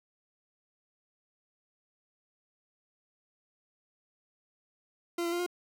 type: tone with pitch steps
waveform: 40% pulse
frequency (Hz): 343.7 / 340.3 / 348.4 / 354.6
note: F4 / F4 / F4 / F4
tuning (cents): -28 / -45 / -4 / +26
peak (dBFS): -29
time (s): 5.18-5.464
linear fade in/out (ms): 5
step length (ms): 71
effects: none